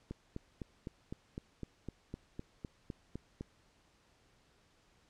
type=click train; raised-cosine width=3 ms; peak=-28 dBFS; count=14; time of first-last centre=0.11-3.409 s; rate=3.94 Hz; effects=pink hiss -69 dBFS RMS until 5.09 s + low-pass 7000 Hz 12 dB/octave